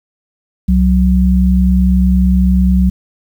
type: tone pair together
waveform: sine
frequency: 65.41 / 185.3 Hz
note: C2 / F#3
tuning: 0 / +3 cents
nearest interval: octave + tritone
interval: 1803 cents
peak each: -10 dBFS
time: 0.68-2.9 s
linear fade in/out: 10 ms
effects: 7-bit